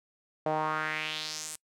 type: tone with band-pass filter sweep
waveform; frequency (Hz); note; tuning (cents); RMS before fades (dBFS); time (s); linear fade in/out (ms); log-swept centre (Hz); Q
sawtooth; 155; D#3; -6; -33; 0.46-1.56; 2; 640 to 9100; 2.9
effects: noise-tail reverb RT60 0.1 s tail -25 dB re dry